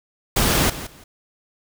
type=noise with echo; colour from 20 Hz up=pink; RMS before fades=-18 dBFS; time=0.36-0.7 s; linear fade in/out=5 ms; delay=170 ms; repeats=2; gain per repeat=-14 dB; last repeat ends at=1.04 s; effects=none